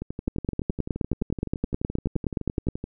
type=two click trains; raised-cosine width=3 ms; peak=-11 / -18 dBFS; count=24 / 34; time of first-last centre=0.28-2.686 / 0.02-2.841 s; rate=9.56 / 11.7 Hz; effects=none